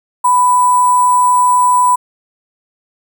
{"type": "tone with sample-and-hold", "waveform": "sine", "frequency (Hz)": 994, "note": "B5", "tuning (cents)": 11, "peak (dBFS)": -7, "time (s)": [0.24, 1.96], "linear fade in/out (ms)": 10, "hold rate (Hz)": 8820, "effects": []}